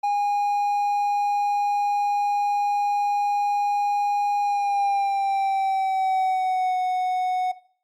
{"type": "tone with pitch glide", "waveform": "triangle", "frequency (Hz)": [818, 737.2], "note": ["G#5", "F#5"], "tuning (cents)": [-26, -7], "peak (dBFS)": -18, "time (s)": [0.03, 7.52], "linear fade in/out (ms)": 10, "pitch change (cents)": -181, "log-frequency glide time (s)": [4.41, 6.77], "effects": ["noise-tail reverb RT60 0.5 s tail -18 dB re dry", "Opus 48 kbps"]}